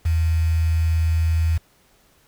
sine tone with quantisation, 81.4 Hz, E2, 21 cents flat, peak -16 dBFS, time 0.05-1.58 s, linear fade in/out 10 ms, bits 6, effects pink hiss -58 dBFS RMS until 2.27 s

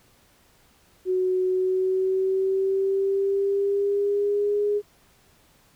sine tone with pitch glide, 370 to 412.9 Hz, F#4 to G#4, 0 to -10 cents, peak -20 dBFS, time 1.05-4.82 s, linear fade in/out 50 ms, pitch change +190 cents, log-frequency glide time 1.47-4.63 s, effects pink hiss -59 dBFS RMS until 5.75 s

